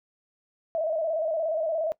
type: tone with vibrato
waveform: sine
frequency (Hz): 640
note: D#5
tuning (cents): +49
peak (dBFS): -24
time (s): 0.75-1.92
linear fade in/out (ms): 0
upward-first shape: square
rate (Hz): 17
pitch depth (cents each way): 60
effects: noise-tail reverb RT60 0.1 s tail -20 dB re dry